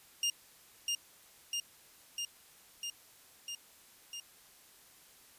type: tone with echo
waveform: 25% pulse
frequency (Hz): 2818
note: F7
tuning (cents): +15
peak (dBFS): -25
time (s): 0.23-0.3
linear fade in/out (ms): 2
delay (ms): 650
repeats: 6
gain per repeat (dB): -2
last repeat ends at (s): 4.2
effects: white hiss -60 dBFS RMS until 5.38 s + resampled to 32000 Hz